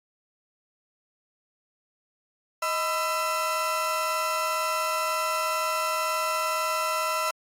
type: tone cluster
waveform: 35% pulse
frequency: 629 / 1002 / 1340 Hz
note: D#5 / B5 / E6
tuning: +19 / +25 / +28 cents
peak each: -29 / -29 / -26 dBFS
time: 2.62-7.31 s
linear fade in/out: 5 ms
effects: AAC 48 kbps